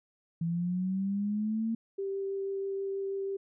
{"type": "linear sweep", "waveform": "sine", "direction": "up", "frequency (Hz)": [164.81, 228.4], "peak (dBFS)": -28, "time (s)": [0.41, 1.75], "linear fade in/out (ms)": 5}
{"type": "tone with vibrato", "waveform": "sine", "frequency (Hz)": 391.5, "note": "G4", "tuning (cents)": -2, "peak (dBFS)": -31, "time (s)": [1.98, 3.37], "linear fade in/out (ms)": 10, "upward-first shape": "triangle", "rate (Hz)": 6.2, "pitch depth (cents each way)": 8}
{"effects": []}